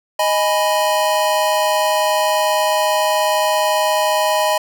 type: chord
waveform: square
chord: G# minor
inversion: second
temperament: equal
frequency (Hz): 622.3 / 830.6 / 987.8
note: D#5 / G#5 / B5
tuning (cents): 0 / 0 / 0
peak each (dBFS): -18 / -21 / -20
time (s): 0.19-4.58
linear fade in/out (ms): 5
effects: none